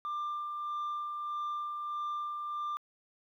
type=tone with tremolo; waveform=sine; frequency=1190 Hz; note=D6; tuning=22 cents sharp; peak=-30 dBFS; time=0.05-2.77 s; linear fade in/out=0 ms; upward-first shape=sine; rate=1.6 Hz; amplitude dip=40%; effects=tanh soft clip ceiling -32 dBFS + 12-bit